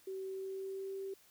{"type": "tone with pitch glide", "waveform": "sine", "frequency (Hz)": [382.1, 388.1], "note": ["G4", "G4"], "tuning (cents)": [-44, -17], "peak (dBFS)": -39, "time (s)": [0.07, 1.14], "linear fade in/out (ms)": 5, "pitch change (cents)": 27, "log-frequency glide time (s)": [0.27, 0.96], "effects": ["white hiss -65 dBFS RMS until 1.3 s"]}